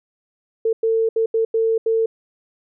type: tone bursts at uneven times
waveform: sine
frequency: 450 Hz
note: A4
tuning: 39 cents sharp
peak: -15 dBFS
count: 6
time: 0.65-0.73 / 0.83-1.09 / 1.16-1.26 / 1.34-1.45 / 1.54-1.78 / 1.86-2.06 s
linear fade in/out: 5 ms
effects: none